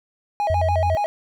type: tone with vibrato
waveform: triangle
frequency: 727 Hz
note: F#5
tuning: 31 cents flat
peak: -17 dBFS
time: 0.4-1.06 s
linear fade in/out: 0 ms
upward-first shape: square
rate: 7 Hz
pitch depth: 220 cents each way
type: tone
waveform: sine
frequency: 87.31 Hz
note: F2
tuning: in tune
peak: -20 dBFS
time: 0.5-0.95 s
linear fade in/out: 0 ms
effects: none